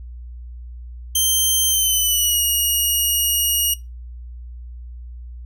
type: tone with pitch glide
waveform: 10% pulse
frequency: 3136 to 2876 Hz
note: G7 to F#7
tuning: 0 to -50 cents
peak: -8 dBFS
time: 1.15-3.74 s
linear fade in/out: 5 ms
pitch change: -150 cents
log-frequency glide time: 1.67-2.42 s
effects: noise-tail reverb RT60 0.2 s tail -19 dB re dry + added 60 Hz sine -32 dBFS peak until 5.45 s